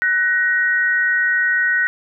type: tone pair together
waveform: sine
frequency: 1494 / 1886.3 Hz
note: F#6 / A#6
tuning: +16 / +20 cents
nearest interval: major third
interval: 404 cents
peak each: -17 dBFS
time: 0.02-1.87 s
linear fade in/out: 0 ms
effects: none